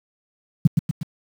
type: tone with echo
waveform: sine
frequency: 156.2 Hz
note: D#3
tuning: 7 cents sharp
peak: -6 dBFS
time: 0.65-0.67 s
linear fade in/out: 5 ms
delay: 120 ms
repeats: 3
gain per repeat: -5 dB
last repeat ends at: 1.03 s
effects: high-pass 100 Hz 12 dB/octave + 7-bit